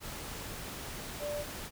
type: tone in noise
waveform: sine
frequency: 587.3 Hz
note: D5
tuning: in tune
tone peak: -34 dBFS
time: 1.19-1.45 s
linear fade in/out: 50 ms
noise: pink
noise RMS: -42 dBFS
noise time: 0-1.71 s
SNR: +5 dB
effects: none